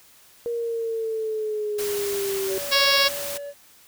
sine linear sweep, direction down, 472.6 to 382 Hz, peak -24 dBFS, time 0.46-2.58 s, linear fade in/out 0 ms
white noise, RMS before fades -32 dBFS, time 1.78-3.38 s, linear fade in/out 10 ms
triangle tone, 571 Hz, D5, 49 cents flat, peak -30 dBFS, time 2.47-3.54 s, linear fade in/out 50 ms
harmonic tone, 554.4 Hz, C#5, in tune, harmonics 1 / 2 / 3 / 4 / 5 / 6 / 7 / 8 / 9 / 10, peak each -26 / -26 / -26 / -26 / -26 / -26 / -26 / -26 / -26 / -26 dBFS, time 2.71-3.09 s, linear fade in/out 20 ms
effects white hiss -53 dBFS RMS until 3.87 s

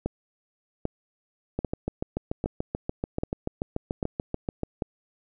two click trains, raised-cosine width 2 ms, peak -14 / -13 dBFS, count 22 / 7, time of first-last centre 1.59-4.633 / 0.06-4.822 s, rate 6.9 / 1.26 Hz, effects none

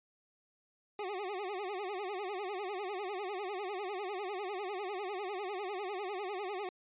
25% pulse tone with vibrato, 389.8 Hz, G4, 10 cents flat, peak -33 dBFS, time 0.99-6.69 s, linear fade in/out 2 ms, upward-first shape sine, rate 10 Hz, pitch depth 150 cents each way, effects resampled to 8000 Hz

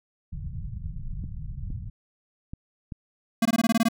pink low-pass noise, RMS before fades -34 dBFS, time 0.32-1.9 s, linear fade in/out 10 ms, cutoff 170 Hz, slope 48 dB/octave
clicks, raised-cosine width 5 ms, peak -23 dBFS, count 4, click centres 1.24 / 1.704 / 2.535 / 2.922 s
square tone bursts, 228 Hz, A#3, 38 cents flat, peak -19 dBFS, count 9, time 3.42-3.886 s, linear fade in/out 5 ms, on 34 ms, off 20 ms
effects none

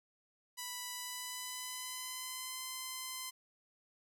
5% pulse tone with pitch glide, 987.8 to 1031.5 Hz, B5 to C6, 0 to -25 cents, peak -29 dBFS, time 0.57-3.31 s, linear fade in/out 20 ms, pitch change +75 cents, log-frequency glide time 0.93-2.63 s, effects none

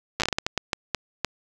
slowing click train, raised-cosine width 0.2 ms, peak -6 dBFS, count 13, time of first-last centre 0.2-1.247 s, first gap 8 ms, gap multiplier 1.39, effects none

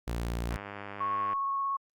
sawtooth tone, 58.27 Hz, A#1, in tune, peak -27 dBFS, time 0.07-0.57 s, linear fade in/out 10 ms
click train, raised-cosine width 0.5 ms, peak -25 dBFS, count 84, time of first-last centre 0.51-1.332 s, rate 101 Hz
sine tone with vibrato, 1100 Hz, C#6, 14 cents flat, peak -28 dBFS, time 1-1.77 s, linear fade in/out 10 ms, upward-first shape triangle, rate 17 Hz, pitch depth 11 cents each way
effects Opus 48 kbps

